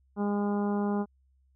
harmonic tone, 204.2 Hz, G#3, 29 cents flat, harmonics 1 / 2 / 3 / 4 / 5 / 6 / 7, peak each -27 / -33 / -41 / -37 / -42 / -45 / -48 dBFS, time 0.16-1.06 s, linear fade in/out 50 ms, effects added 66 Hz sine -63 dBFS peak until 1.55 s

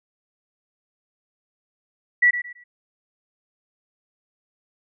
sine tone with echo, 1949 Hz, B6, 23 cents flat, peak -12 dBFS, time 2.22-2.31 s, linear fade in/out 10 ms, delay 110 ms, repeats 3, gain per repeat -11 dB, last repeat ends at 2.64 s, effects none

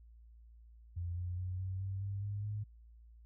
sine tone with pitch steps, 86.7 / 89.09 / 91.54 / 94.06 / 96.65 / 99.3 / 102.04 / 104.85 Hz, F2 / F2 / F#2 / F#2 / G2 / G2 / G#2 / G#2, -12 / +35 / -18 / +29 / -24 / +23 / -30 / +17 cents, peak -36 dBFS, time 0.96-2.64 s, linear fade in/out 10 ms, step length 210 ms, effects added 57 Hz sine -55 dBFS peak until 3.25 s

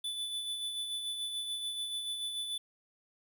square tone with tremolo, 3485 Hz, A7, 17 cents flat, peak -34 dBFS, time 0.04-2.58 s, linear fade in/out 5 ms, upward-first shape sine, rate 6.9 Hz, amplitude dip 40%, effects none

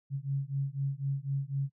sine beating tone pair, 136.1 / 140.1 Hz, C#3 / C#3, -31 / +19 cents, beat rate 4 Hz, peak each -33 / -33 dBFS, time 0.1-1.7 s, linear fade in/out 50 ms, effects noise-tail reverb RT60 0.1 s tail -26 dB re dry

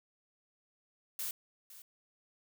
blue noise with echo, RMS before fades -38 dBFS, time 1.19-1.31 s, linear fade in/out 2 ms, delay 510 ms, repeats 1, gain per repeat -15 dB, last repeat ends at 1.82 s, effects none

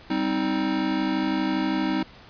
square chord, C minor, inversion second, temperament just, 196.22 / 261.6 / 314 Hz, G3 / C4 / Eb4, +2 / 0 / +16 cents, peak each -30 / -28 / -26 dBFS, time 0.1-2.03 s, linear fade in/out 5 ms, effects pink hiss -48 dBFS RMS until 2.29 s + resampled to 11025 Hz

